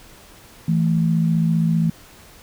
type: tone pair together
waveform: sine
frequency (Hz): 164.81 / 220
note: E3 / A3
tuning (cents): 0 / 0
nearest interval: perfect fourth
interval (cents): 500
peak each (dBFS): -16 / -22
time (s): 0.68-1.9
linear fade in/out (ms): 5
effects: pink hiss -46 dBFS RMS until 2.42 s